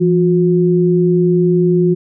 sine tone pair together, 170 / 360.2 Hz, F3 / F#4, -46 / -46 cents, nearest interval octave + minor second, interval 1300 cents, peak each -12 dBFS, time 0-1.95 s, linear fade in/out 20 ms, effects none

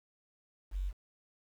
sine tone with quantisation, 46.93 Hz, F#1, 25 cents sharp, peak -32 dBFS, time 0.71-0.93 s, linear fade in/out 50 ms, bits 10, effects none

